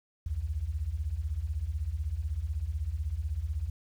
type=beating tone pair; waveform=sine; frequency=65.41 / 81.41 Hz; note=C2 / E2; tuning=0 / -21 cents; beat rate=16 Hz; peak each=-34 / -32 dBFS; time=0.26-3.7 s; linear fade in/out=5 ms; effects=10-bit